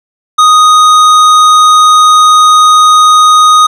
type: tone with hard clipping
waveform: sine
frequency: 1244.5 Hz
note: D#6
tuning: in tune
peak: -3 dBFS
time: 0.38-3.67 s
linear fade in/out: 10 ms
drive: 12 dB
effects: none